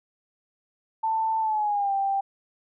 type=tone with pitch glide; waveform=sine; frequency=888 to 786.6 Hz; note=A5 to G5; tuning=+16 to +6 cents; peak=-22 dBFS; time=1.03-2.21 s; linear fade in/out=10 ms; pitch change=-210 cents; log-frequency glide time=1.4-1.93 s; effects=none